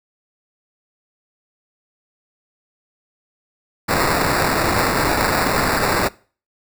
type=noise with sample-and-hold; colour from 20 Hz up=white; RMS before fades=-18 dBFS; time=3.88-6.09 s; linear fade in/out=20 ms; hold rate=3150 Hz; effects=noise-tail reverb RT60 0.4 s tail -22 dB re dry